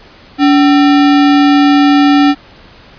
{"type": "tone with sample-and-hold", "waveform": "sine", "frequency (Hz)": 286.2, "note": "D4", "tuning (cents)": -45, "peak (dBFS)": -4, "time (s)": [0.38, 2.35], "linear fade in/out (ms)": 50, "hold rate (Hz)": 1050, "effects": ["pink hiss -39 dBFS RMS until 2.98 s", "resampled to 11025 Hz"]}